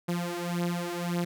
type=beating tone pair; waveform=sawtooth; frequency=173 / 174.8 Hz; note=F3 / F3; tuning=-16 / +2 cents; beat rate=1.8 Hz; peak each=-28 dBFS; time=0.08-1.25 s; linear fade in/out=10 ms; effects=none